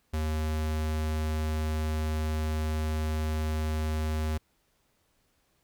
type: tone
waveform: square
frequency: 77.78 Hz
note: D#2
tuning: in tune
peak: -28 dBFS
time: 0.13-4.38 s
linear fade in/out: 10 ms
effects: pink hiss -71 dBFS RMS until 5.63 s